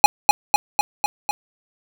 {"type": "tone with echo", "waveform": "square", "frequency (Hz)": 830.6, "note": "G#5", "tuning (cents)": 0, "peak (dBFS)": -4, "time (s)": [0.04, 0.06], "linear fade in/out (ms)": 0, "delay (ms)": 250, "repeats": 5, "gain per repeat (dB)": -3, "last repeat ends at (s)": 1.31, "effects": []}